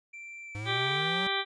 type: tone with pitch glide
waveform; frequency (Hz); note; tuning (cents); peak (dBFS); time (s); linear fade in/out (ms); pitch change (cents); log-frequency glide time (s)
triangle; 2349 to 2295; D7 to D7; 0 to -40; -40; 0.13-0.98; 10; -40; 0.43-0.68
type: exponential sweep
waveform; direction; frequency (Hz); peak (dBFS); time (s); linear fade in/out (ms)
square; up; 101 to 193.6; -36; 0.55-1.27; 0
type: harmonic tone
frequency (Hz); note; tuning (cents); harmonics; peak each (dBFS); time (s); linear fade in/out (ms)
392; G4; 0; 1 / 2 / 3 / 4 / 5 / 6 / 8 / 9 / 10; -36 / -36 / -36 / -36 / -36 / -36 / -36 / -36 / -36; 0.65-1.45; 50
effects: resampled to 22050 Hz